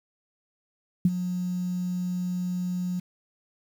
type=tone with ADSR envelope; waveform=sine; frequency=180 Hz; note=F#3; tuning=47 cents flat; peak=-14 dBFS; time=1.05-3 s; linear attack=3 ms; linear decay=39 ms; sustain=-12 dB; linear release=9 ms; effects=8-bit